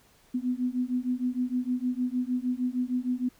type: beating tone pair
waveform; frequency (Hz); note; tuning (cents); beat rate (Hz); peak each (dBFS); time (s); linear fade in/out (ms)
sine; 246.9 / 253.4; B3 / B3; 0 / +45; 6.5; -29; 0.34-3.29; 10
effects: pink hiss -61 dBFS RMS until 3.39 s